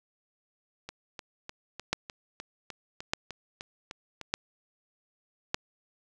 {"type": "two click trains", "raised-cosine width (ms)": 0.2, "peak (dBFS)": [-22, -9], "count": [12, 4], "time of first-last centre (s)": [[0.89, 4.213], [1.93, 5.544]], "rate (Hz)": [3.31, 0.83], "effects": []}